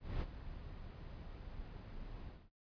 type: noise with ADSR envelope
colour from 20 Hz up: brown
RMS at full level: -37 dBFS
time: 0-2.5 s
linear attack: 210 ms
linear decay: 42 ms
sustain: -12 dB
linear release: 230 ms
effects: noise-tail reverb RT60 0.1 s tail -19 dB re dry + resampled to 11025 Hz